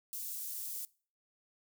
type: high-pass noise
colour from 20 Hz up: white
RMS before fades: -41 dBFS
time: 0.13-0.85 s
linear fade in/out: 0 ms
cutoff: 8100 Hz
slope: 12 dB/octave
effects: noise-tail reverb RT60 0.4 s tail -22 dB re dry